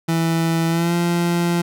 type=tone with pitch glide; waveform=30% pulse; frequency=164.81 to 172.21 Hz; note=E3 to F3; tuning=0 to -24 cents; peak=-14 dBFS; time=0.08-1.62 s; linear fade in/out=10 ms; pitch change=+76 cents; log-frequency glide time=0.68-0.94 s; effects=none